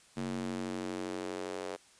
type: tone with high-pass filter sweep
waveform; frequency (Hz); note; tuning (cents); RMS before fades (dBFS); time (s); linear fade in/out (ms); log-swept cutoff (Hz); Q
square; 46.25; F#1; 0; -38; 0.16-1.77; 20; 200 to 470; 2.3
effects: white hiss -61 dBFS RMS until 1.99 s + resampled to 22050 Hz